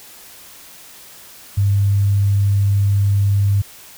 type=tone; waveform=sine; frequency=100 Hz; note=G2; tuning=35 cents sharp; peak=-12 dBFS; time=1.57-3.62 s; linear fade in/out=10 ms; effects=white hiss -41 dBFS RMS until 3.97 s